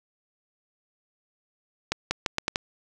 accelerating click train, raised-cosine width 0.2 ms, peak -7 dBFS, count 6, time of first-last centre 1.92-2.559 s, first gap 190 ms, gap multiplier 0.8, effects none

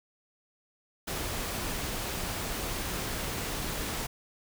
pink noise, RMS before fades -34 dBFS, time 1.07-4.07 s, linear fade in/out 10 ms, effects none

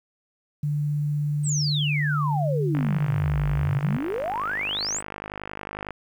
sine tone with pitch glide, 147.3 to 143.35 Hz, D3 to D3, +6 to -42 cents, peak -22 dBFS, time 0.63-3.97 s, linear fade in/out 5 ms, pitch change -48 cents, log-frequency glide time 3.27-3.55 s
sine exponential two-way sweep, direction down then up, 8550 to 47 to 8550 Hz, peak -25 dBFS, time 1.43-5.02 s, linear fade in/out 50 ms, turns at 3.48 s
click train, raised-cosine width 0.5 ms, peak -18 dBFS, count 162, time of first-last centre 2.75-5.907 s, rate 51 Hz
effects 9-bit

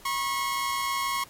sawtooth tone pair together, 970 / 1088.8 Hz, B5 / C#6, -31 / -31 cents, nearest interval major second, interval 200 cents, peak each -30 / -23 dBFS, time 0.05-1.24 s, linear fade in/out 5 ms, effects pink hiss -51 dBFS RMS until 1.29 s + MP3 64 kbps

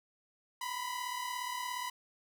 sawtooth tone pair together, 970.9 / 1008 Hz, B5 / B5, -30 / +35 cents, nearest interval minor second, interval 65 cents, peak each -36 / -35 dBFS, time 0.61-1.9 s, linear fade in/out 5 ms, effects none

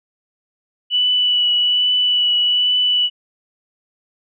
sine tone with vibrato, 2960 Hz, F#7, in tune, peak -13 dBFS, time 0.9-3.1 s, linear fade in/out 50 ms, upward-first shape triangle, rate 1.2 Hz, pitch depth 16 cents each way, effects none

